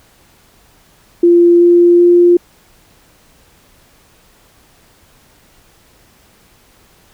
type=tone with pitch steps; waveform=sine; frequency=345.4 / 347.6 / 349.8 Hz; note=F4 / F4 / F4; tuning=-19 / -8 / +3 cents; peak=-4 dBFS; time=1.23-2.37 s; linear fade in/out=5 ms; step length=380 ms; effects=pink hiss -49 dBFS RMS until 7.13 s

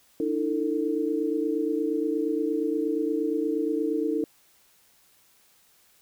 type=tone cluster; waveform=sine; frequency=298 / 326.5 / 447.8 Hz; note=D4 / E4 / A4; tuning=+25 / -17 / +30 cents; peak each=-28 dBFS; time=0.2-4.24 s; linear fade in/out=2 ms; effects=white hiss -61 dBFS RMS until 6.01 s

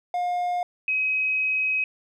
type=tone pair in turn; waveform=triangle / sine; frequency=712 / 2537 Hz; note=F5 / D#7; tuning=+33 / +33 cents; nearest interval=octave + minor seventh; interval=2200 cents; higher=second; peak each=-21 dBFS; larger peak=neither; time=0.14-0.63 / 0.88-1.84 s; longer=second; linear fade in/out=2 ms; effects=none

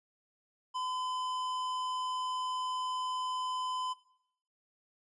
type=tone with hard clipping; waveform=sine; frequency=1015 Hz; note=B5; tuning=47 cents sharp; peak=-35 dBFS; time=0.74-3.94 s; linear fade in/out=20 ms; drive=12 dB; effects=noise-tail reverb RT60 0.7 s tail -18 dB re dry + resampled to 24000 Hz

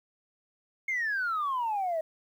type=exponential sweep; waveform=sine; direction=down; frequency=2170 to 622.3 Hz; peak=-26 dBFS; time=0.88-2.01 s; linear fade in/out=5 ms; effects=tanh soft clip ceiling -24 dBFS + 10-bit

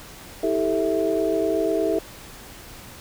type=tone cluster; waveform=sine; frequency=323.8 / 395.3 / 443.6 / 655 Hz; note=E4 / G4 / A4 / E5; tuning=-31 / +15 / +14 / -11 cents; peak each=-25 dBFS; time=0.43-1.99 s; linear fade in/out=5 ms; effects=pink hiss -42 dBFS RMS until 3 s

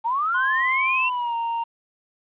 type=linear sweep; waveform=sine; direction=up; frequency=880 to 2767 Hz; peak=-20 dBFS; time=0.04-1.1 s; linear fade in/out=20 ms
type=tone with pitch glide; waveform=triangle; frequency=1046.5 to 927 Hz; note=C6 to A#5; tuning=0 to -10 cents; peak=-21 dBFS; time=0.34-1.64 s; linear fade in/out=10 ms; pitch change=-210 cents; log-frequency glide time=0.96-1.35 s
effects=resampled to 8000 Hz + 9-bit

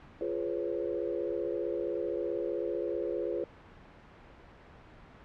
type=chord; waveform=sine; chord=C# dominant seventh; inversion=first; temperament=just; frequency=346.5 / 415.8 / 498.9 / 554.4 Hz; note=E#4 / G#4 / B4 / C#5; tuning=-14 / +2 / +17 / 0 cents; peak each=-35 / -36 / -36 / -38 dBFS; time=0.21-3.44 s; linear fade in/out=2 ms; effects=pink hiss -53 dBFS RMS until 5.24 s + low-pass 2000 Hz 12 dB/octave

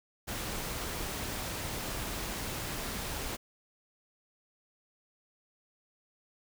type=noise; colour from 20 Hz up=pink; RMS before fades=-37 dBFS; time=0.27-3.37 s; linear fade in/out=20 ms; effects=none

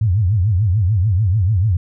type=tone with vibrato; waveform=sine; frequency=98.9 Hz; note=G2; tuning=16 cents sharp; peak=-12 dBFS; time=0.01-1.77 s; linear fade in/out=5 ms; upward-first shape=triangle; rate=6.8 Hz; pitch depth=300 cents each way; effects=none

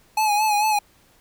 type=tone with vibrato; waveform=square; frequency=846 Hz; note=G#5; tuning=32 cents sharp; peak=-18 dBFS; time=0.17-0.79 s; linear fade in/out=5 ms; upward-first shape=sine; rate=4.5 Hz; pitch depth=51 cents each way; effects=pink hiss -57 dBFS RMS until 1.2 s

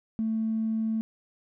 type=tone with tanh clipping; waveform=triangle; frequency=221.7 Hz; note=A3; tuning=13 cents sharp; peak=-25 dBFS; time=0.19-1.01 s; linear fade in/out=0 ms; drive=4 dB; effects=none

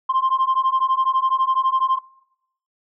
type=beating tone pair; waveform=sine; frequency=1046.5 / 1058.5 Hz; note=C6 / C6; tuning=0 / +20 cents; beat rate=12 Hz; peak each=-18 dBFS; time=0.09-1.99 s; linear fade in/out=10 ms; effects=noise-tail reverb RT60 0.8 s tail -22 dB re dry + tanh soft clip ceiling -12 dBFS

